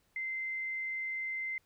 sine tone, 2076 Hz, C7, 14 cents flat, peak -34 dBFS, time 0.16-1.58 s, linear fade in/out 2 ms, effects pink hiss -73 dBFS RMS until 1.65 s

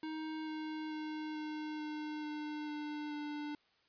square tone with pitch steps, 313.5 / 311 / 308.5 / 306 / 303.5 / 301.1 / 298.7 / 296.2 Hz, D#4 / D#4 / D#4 / D#4 / D#4 / D4 / D4 / D4, +13 / -1 / -15 / -29 / -43 / +43 / +29 / +15 cents, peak -40 dBFS, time 0.03-3.55 s, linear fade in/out 2 ms, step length 440 ms, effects white hiss -72 dBFS RMS until 3.88 s + resampled to 11025 Hz

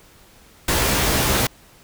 pink noise with comb filter, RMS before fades -19 dBFS, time 0.68-1.47 s, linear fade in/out 5 ms, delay 15 ms, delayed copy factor +0.8, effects pink hiss -50 dBFS RMS until 1.83 s

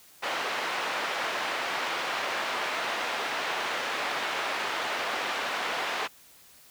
pink band-pass noise, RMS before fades -31 dBFS, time 0.22-6.08 s, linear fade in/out 20 ms, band 690 to 3000 Hz, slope 12 dB/octave, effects white hiss -55 dBFS RMS until 6.7 s

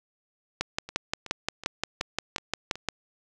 two click trains, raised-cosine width 0.2 ms, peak -22 / -9 dBFS, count 6 / 14, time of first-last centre 0.89-2.756 / 0.61-2.887 s, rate 2.68 / 5.71 Hz, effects none

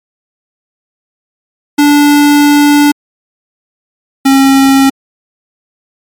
square tone pair in turn, 291.2 / 270.9 Hz, D4 / C#4, -15 / -40 cents, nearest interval minor second, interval 125 cents, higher first, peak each -4 dBFS, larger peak neither, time 1.78-2.92 / 4.25-4.9 s, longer first, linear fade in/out 10 ms, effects MP3 96 kbps

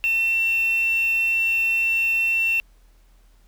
sine tone with quantisation, 2699 Hz, E7, 40 cents sharp, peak -18 dBFS, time 0.04-2.6 s, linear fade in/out 0 ms, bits 6, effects added 40 Hz sine -51 dBFS peak until 3.47 s + pink hiss -63 dBFS RMS until 3.47 s

